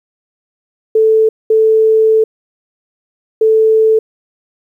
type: tone bursts at uneven times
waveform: sine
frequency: 440 Hz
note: A4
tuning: in tune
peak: -6 dBFS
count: 3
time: 0.95-1.29 / 1.5-2.24 / 3.41-3.99 s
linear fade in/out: 5 ms
effects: 8-bit